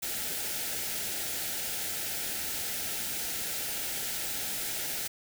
white band-stop noise, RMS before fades -34 dBFS, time 0.02-5.08 s, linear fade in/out 10 ms, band 910 to 1300 Hz, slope 96 dB/octave, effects none

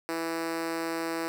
5% pulse tone with high-pass filter, 164.81 Hz, E3, in tune, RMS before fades -32 dBFS, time 0.09-1.28 s, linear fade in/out 0 ms, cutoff 340 Hz, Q 3.1, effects none

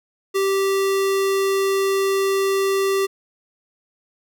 square tone, 390 Hz, G4, 9 cents flat, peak -18 dBFS, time 0.34-3.07 s, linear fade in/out 20 ms, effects none

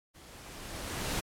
pink noise with level ramp, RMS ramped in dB -54 to -32 dBFS, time 0.14-1.21 s, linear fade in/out 20 ms, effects low-pass 12000 Hz 12 dB/octave + AAC 64 kbps

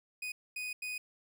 40% pulse tone bursts at uneven times, 2489 Hz, D#7, in tune, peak -36 dBFS, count 3, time 0.22-0.32 / 0.56-0.73 / 0.82-0.98 s, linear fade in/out 5 ms, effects none

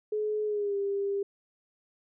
sine tone with pitch glide, 425.1 to 398.9 Hz, G#4 to G4, +40 to +30 cents, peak -27 dBFS, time 0.12-1.23 s, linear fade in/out 5 ms, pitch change -110 cents, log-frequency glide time 0.45-0.76 s, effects none

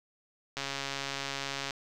click train, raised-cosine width 0.2 ms, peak -17 dBFS, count 158, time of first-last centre 0.57-1.708 s, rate 138 Hz, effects none

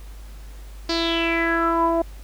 sawtooth tone with low-pass filter sweep, 333.3 Hz, E4, 19 cents sharp, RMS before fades -21 dBFS, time 0.89-2.02 s, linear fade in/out 5 ms, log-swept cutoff 4800 to 740 Hz, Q 6.3, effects added 50 Hz sine -36 dBFS peak until 2.23 s + pink hiss -50 dBFS RMS until 2.23 s

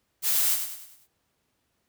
blue noise with echo, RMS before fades -24 dBFS, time 0.22-0.58 s, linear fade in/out 50 ms, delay 100 ms, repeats 5, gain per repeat -7 dB, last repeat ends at 1.08 s, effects pink hiss -74 dBFS RMS until 1.88 s + high-pass 60 Hz 12 dB/octave

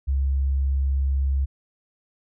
sine tone, 68 Hz, C#2, 33 cents flat, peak -19 dBFS, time 0.07-1.46 s, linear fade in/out 20 ms, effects none

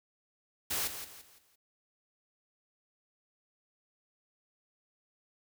white noise with echo, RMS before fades -33 dBFS, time 0.7-0.88 s, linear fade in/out 10 ms, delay 170 ms, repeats 4, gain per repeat -9 dB, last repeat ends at 1.56 s, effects none

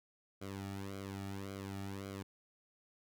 sawtooth tone with flanger, 98 Hz, G2, in tune, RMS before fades -44 dBFS, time 0.41-2.23 s, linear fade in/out 10 ms, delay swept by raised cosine 1.1 to 1.97 ms, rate 1.8 Hz, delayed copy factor -0.9, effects none

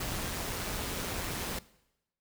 pink noise with amplitude modulation, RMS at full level -34 dBFS, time 0-1.59 s, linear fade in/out 5 ms, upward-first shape sine, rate 177 Hz, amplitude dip 40%, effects noise-tail reverb RT60 0.9 s tail -20 dB re dry

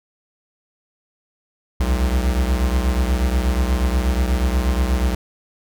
square beating tone pair, 61.74 / 70.04 Hz, B1 / C#2, 0 / +18 cents, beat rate 8.3 Hz, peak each -18 / -23 dBFS, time 1.8-5.15 s, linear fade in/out 5 ms, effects none

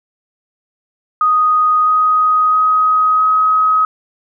sine tone with pitch steps, 1244.5 / 1252.4 / 1260.4 / 1268.4 Hz, D#6 / D#6 / D#6 / D#6, 0 / +11 / +22 / +33 cents, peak -9 dBFS, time 1.21-3.85 s, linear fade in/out 2 ms, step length 660 ms, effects none

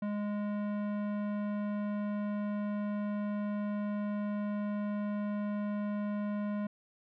sine tone with tanh clipping, 206.9 Hz, G#3, 6 cents flat, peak -34 dBFS, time 0.02-6.67 s, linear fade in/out 5 ms, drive 16 dB, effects none

